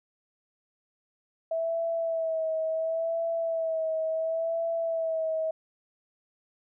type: tone with vibrato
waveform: sine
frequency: 652 Hz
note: E5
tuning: 19 cents flat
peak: -26 dBFS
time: 1.51-5.51 s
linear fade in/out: 5 ms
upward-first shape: sine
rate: 0.71 Hz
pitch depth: 35 cents each way
effects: none